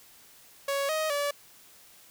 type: tone with pitch steps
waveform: sawtooth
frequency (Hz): 557 / 627 / 575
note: C#5 / D#5 / D5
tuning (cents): +8 / +13 / -37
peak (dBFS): -23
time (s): 0.68-1.31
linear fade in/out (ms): 5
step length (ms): 210
effects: white hiss -55 dBFS RMS until 2.1 s